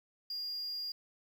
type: tone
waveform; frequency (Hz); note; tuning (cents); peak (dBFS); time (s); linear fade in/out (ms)
sine; 4825; D8; +46; -34; 0.3-0.92; 5
effects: tanh soft clip ceiling -35 dBFS + 10-bit